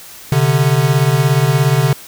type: beating tone pair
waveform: square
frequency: 130.3 / 147.3 Hz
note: C3 / D3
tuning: -7 / +6 cents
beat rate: 17 Hz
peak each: -14 dBFS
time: 0.32-1.93 s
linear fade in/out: 2 ms
effects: white hiss -36 dBFS RMS until 2.07 s